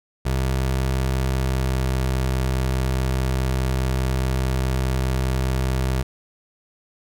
25% pulse tone with pitch glide, 65.41 to 64.81 Hz, C2 to C2, 0 to -16 cents, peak -16 dBFS, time 0.25-6.03 s, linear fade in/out 10 ms, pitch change -16 cents, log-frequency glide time 1.27-1.81 s, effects none

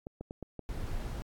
clicks, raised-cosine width 2 ms, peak -27 dBFS, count 5, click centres 0.069 / 0.21 / 0.309 / 0.427 / 0.593 s
brown noise, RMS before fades -36 dBFS, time 0.69-1.22 s, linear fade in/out 0 ms
effects AAC 64 kbps

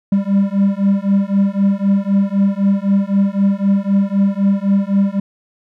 triangle beating tone pair, 196 / 199.9 Hz, G3 / G3, 0 / +34 cents, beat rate 3.9 Hz, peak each -13 dBFS, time 0.12-5.2 s, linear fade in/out 5 ms, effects none

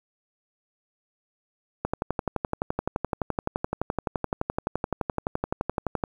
click train, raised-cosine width 1 ms, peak -11 dBFS, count 50, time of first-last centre 1.85-6.038 s, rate 11.7 Hz, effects 8-bit

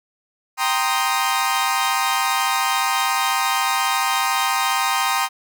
sawtooth chord, C minor seventh, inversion second, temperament equal, 784 / 932.3 / 1046.5 / 1244.5 Hz, G5 / Bb5 / C6 / Eb6, 0 / 0 / 0 / 0 cents, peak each -20 dBFS, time 0.57-5.29 s, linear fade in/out 50 ms, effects none

